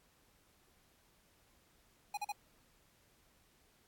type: tone bursts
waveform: square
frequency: 826 Hz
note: G#5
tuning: 10 cents flat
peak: -37 dBFS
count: 3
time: 2.14-2.321 s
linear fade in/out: 5 ms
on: 33 ms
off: 41 ms
effects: pink hiss -70 dBFS RMS until 3.87 s + AAC 64 kbps